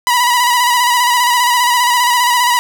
sawtooth tone with vibrato, 976 Hz, B5, 21 cents flat, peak -6 dBFS, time 0.07-2.59 s, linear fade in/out 0 ms, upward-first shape square, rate 15 Hz, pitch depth 36 cents each way, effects none

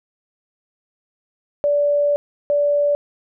sine tone pair in turn, 580 / 580 Hz, D5 / D5, -22 / -22 cents, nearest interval unison, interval 0 cents, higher neither, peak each -14 dBFS, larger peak neither, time 1.64-2.16 / 2.5-2.95 s, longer first, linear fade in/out 0 ms, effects none

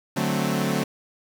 sawtooth chord, D dominant seventh, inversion none, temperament equal, 146.83 / 185 / 220 / 261.6 Hz, D3 / F#3 / A3 / C4, 0 / 0 / 0 / 0 cents, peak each -24 / -23 / -23 / -25 dBFS, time 0.16-0.84 s, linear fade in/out 10 ms, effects 7-bit

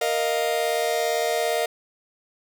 45% pulse chord, Bb suspended fourth, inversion none, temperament just, 466.2 / 621.6 / 699.2 Hz, Bb4 / Eb5 / F5, 0 / -2 / +2 cents, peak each -26 dBFS, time 0.01-1.66 s, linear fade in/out 5 ms, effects none

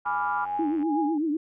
sine chord, G# diminished seventh, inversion none, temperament equal, 830.6 / 987.8 / 1174.7 / 1396.9 Hz, G#5 / B5 / D6 / F6, 0 / 0 / 0 / 0 cents, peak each -28 / -29 / -32 / -31 dBFS, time 0.05-0.46 s, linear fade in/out 20 ms
click train, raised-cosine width 0.5 ms, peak -32 dBFS, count 71, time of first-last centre 0.06-0.828 s, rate 91.2 Hz
sine tone with tremolo, 825 Hz, G#5, 12 cents flat, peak -25 dBFS, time 0.45-1.18 s, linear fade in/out 5 ms, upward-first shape triangle, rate 2.3 Hz, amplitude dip 100%
sine tone with vibrato, 310 Hz, D#4, 6 cents flat, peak -23 dBFS, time 0.59-1.37 s, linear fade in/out 5 ms, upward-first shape triangle, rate 8 Hz, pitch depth 150 cents each way
effects none

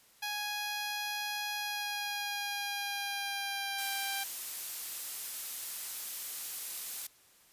10% pulse tone with pitch glide, 830.6 to 789.9 Hz, G#5 to G5, 0 to +13 cents, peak -26 dBFS, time 0.22-4.24 s, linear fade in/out 10 ms, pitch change -87 cents, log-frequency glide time 1.54-3.9 s
blue noise, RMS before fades -38 dBFS, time 3.78-7.07 s, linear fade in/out 5 ms
effects white hiss -63 dBFS RMS until 7.52 s + resampled to 32000 Hz

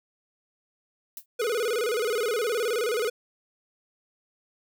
violet noise with exponential decay, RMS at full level -33 dBFS, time 1.17-1.26 s, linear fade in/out 2 ms, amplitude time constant 18 ms
square tone with vibrato, 453.8 Hz, A#4, 47 cents flat, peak -25 dBFS, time 1.39-3.1 s, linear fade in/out 10 ms, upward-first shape square, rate 19 Hz, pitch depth 120 cents each way
effects none

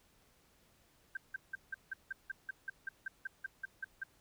sine tone bursts, 1568 Hz, G6, in tune, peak -36 dBFS, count 16, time 1.15-4.036 s, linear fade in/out 5 ms, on 21 ms, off 170 ms, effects pink hiss -69 dBFS RMS until 4.2 s

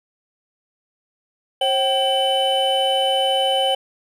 triangle tone cluster, 536 / 770 / 3024 Hz, C5 / G5 / F#7, +42 / -31 / +37 cents, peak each -19 dBFS, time 1.61-3.75 s, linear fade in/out 5 ms, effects none

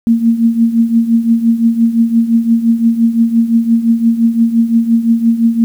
sine tone with tremolo, 230 Hz, A#3, 23 cents flat, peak -4 dBFS, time 0.07-5.64 s, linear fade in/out 0 ms, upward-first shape triangle, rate 5.8 Hz, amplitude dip 80%, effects 7-bit

